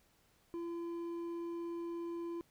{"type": "tone with hard clipping", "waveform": "sine", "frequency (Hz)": 339.6, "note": "F4", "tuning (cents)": -48, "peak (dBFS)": -40, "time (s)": [0.54, 2.41], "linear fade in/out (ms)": 0, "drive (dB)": 5, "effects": ["pink hiss -71 dBFS RMS until 2.5 s"]}